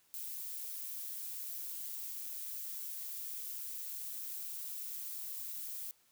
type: noise with amplitude modulation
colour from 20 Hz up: violet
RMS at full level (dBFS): -41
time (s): 0.14-5.91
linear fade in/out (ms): 0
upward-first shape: sine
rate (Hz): 140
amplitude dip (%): 40
effects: white hiss -70 dBFS RMS until 6.11 s